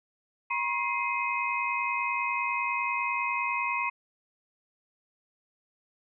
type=tone cluster; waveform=sine; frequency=963 / 1073 / 2098 / 2521 Hz; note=B5 / C6 / C7 / D#7; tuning=-44 / +43 / +4 / +22 cents; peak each=-33 / -32 / -34 / -31 dBFS; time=0.5-3.9 s; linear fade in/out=10 ms; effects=none